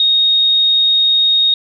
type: tone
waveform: sine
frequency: 3729 Hz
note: A#7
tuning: in tune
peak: -9 dBFS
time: 0-1.54 s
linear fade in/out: 2 ms
effects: none